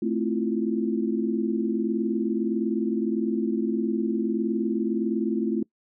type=chord; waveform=sine; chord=F major seventh; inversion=first; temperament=equal; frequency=220 / 261.6 / 329.6 / 349.2 Hz; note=A3 / C4 / E4 / F4; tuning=0 / 0 / 0 / 0 cents; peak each=-26 / -30 / -29 / -29 dBFS; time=0.02-5.63 s; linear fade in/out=5 ms; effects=noise-tail reverb RT60 0.1 s tail -23 dB re dry